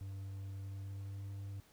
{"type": "tone with pitch glide", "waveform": "triangle", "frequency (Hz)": [97.4, 98.99], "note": ["G2", "G2"], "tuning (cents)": [-11, 17], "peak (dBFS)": -40, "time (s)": [0.01, 1.6], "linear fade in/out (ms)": 0, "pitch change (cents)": 28, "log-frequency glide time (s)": [0.57, 1.27], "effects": ["pink hiss -66 dBFS RMS until 1.72 s"]}